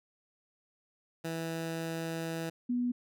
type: tone pair in turn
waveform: 15% pulse / sine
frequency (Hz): 164.1 / 244.7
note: E3 / B3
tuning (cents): -8 / -16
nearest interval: perfect fifth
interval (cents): 692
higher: second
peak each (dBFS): -28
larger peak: neither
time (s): 1.24-2.5 / 2.69-2.92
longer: first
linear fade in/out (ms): 10
effects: none